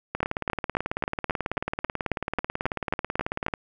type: two click trains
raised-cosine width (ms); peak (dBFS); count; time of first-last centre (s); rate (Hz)
0.5; -9 / -12; 13 / 63; 0.23-3.465 / 0.15-3.538; 3.71 / 18.3
effects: none